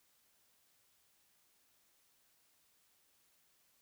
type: silence
effects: white hiss -73 dBFS RMS until 3.81 s

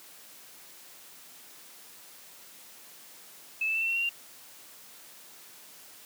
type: tone with pitch steps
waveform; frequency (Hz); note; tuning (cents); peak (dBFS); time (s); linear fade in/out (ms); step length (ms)
sine; 2610 / 2637 / 2665 / 2693 / 2721 / 2749 / 2778; E7 / E7 / E7 / E7 / F7 / F7 / F7; -18 / 0 / +18 / +36 / -46 / -28 / -10; -26; 3.61-4.093; 5; 69
effects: white hiss -51 dBFS RMS until 6.05 s + high-pass 150 Hz 12 dB/octave

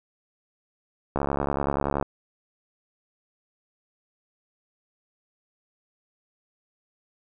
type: click train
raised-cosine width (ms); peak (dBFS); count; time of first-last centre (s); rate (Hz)
1; -11; 62; 1.16-2.026; 70.4
effects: none

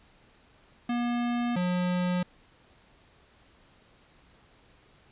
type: tone pair in turn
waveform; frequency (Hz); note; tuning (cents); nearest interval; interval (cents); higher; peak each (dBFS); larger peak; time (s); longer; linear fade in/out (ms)
square; 240 / 179.49; B3 / F3; -49 / +48; perfect fourth; 503; first; -27 / -26; second; 0.89-1.56 / 1.56-2.23; neither; 5
effects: pink hiss -60 dBFS RMS until 5.11 s + resampled to 8000 Hz

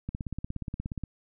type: click train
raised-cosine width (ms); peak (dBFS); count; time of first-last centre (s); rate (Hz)
5; -21; 17; 0.09-1.037; 16.9
effects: none

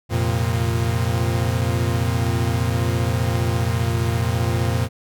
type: chord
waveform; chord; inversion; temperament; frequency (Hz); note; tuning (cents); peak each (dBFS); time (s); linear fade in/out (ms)
40% pulse; F suspended fourth; none; equal with one note detuned; 87.31 / 115.8 / 130.81; F2 / Bb2 / C3; 0 / -11 / 0; -22 / -20 / -26; 0.09-4.89; 50
effects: none

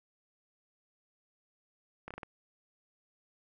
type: slowing click train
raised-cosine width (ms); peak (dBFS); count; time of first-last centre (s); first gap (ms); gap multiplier
0.5; -27; 5; 2.08-2.232; 26; 1.26
effects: none

